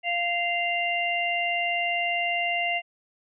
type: harmonic tone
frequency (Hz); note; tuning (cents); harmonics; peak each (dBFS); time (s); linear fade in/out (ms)
695; F5; -9; 1 / 3 / 4; -28 / -28 / -28; 0.03-2.82; 50
effects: none